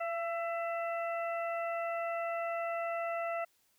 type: harmonic tone with a mistuned harmonic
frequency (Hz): 667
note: E5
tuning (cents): +20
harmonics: 1 / 2 / 3 / 4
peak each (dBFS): -34 / -40 / -44 / -46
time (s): 0-3.45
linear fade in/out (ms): 10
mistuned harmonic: 1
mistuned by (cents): +24
effects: white hiss -72 dBFS RMS until 3.78 s